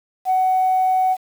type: tone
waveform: sine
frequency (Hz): 748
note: F#5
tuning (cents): +19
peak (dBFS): -13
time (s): 0.25-1.17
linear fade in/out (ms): 50
effects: tanh soft clip ceiling -11 dBFS + 7-bit